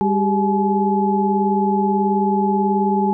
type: tone cluster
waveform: sine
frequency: 199.6 / 388.6 / 407.1 / 850 Hz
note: G3 / G4 / G#4 / G#5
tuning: +32 / -15 / -35 / +40 cents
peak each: -18 / -22 / -27 / -19 dBFS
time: 0.01-3.13 s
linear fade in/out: 0 ms
effects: none